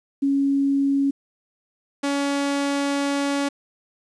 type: tone pair in turn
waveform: sine / sawtooth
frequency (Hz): 277.2 / 281.7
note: C#4 / C#4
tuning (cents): 0 / +28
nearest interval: unison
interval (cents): 28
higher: second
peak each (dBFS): -17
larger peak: neither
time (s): 0.22-1.11 / 2.03-3.49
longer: second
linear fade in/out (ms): 10
effects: resampled to 22050 Hz + 9-bit